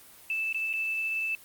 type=tone with dropouts; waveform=sine; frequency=2637 Hz; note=E7; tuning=in tune; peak=-27 dBFS; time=0.3-1.35 s; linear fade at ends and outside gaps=1 ms; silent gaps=0.527-0.545 / 0.73-0.736 s; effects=white hiss -52 dBFS RMS until 1.44 s + Opus 32 kbps